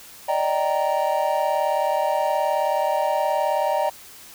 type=chord; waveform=triangle; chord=Eb major seventh; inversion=third; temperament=just; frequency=583.4 / 622.3 / 777.8 / 933.4 Hz; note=D5 / Eb5 / G5 / Bb5; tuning=-12 / 0 / -14 / +2 cents; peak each=-23 dBFS; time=0.28-3.9 s; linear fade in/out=10 ms; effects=white hiss -44 dBFS RMS until 4.34 s